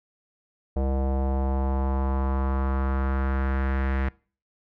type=tone with low-pass filter sweep; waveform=square; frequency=66.8 Hz; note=C2; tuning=36 cents sharp; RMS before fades=-25 dBFS; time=0.76-4.09 s; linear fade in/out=5 ms; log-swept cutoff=630 to 1900 Hz; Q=2.4; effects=noise-tail reverb RT60 0.4 s tail -23 dB re dry